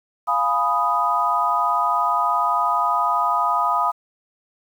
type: chord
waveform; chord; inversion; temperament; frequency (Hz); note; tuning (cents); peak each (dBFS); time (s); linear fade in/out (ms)
sine; F half-diminished seventh; none; equal; 698.5 / 830.6 / 987.8 / 1244.5; F5 / Ab5 / Cb6 / Eb6; 0 / 0 / 0 / 0; -25 / -26 / -22 / -20; 0.27-3.92; 20
effects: 8-bit